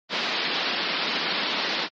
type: band-pass noise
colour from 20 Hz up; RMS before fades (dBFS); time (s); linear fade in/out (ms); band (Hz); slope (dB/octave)
white; -27; 0.09-1.89; 50; 170 to 4700; 48
effects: MP3 32 kbps